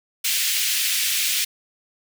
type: high-pass noise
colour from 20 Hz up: pink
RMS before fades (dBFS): -22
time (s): 0.24-1.45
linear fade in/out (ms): 10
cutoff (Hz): 2300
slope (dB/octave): 24
effects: none